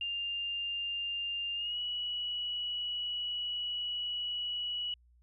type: tone with pitch glide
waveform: sine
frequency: 2800 to 2932 Hz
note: F7 to F#7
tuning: +4 to -16 cents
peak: -33 dBFS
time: 0.01-4.94 s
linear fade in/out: 2 ms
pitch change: +80 cents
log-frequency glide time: 1.55-1.79 s
effects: added 60 Hz sine -61 dBFS peak until 5.22 s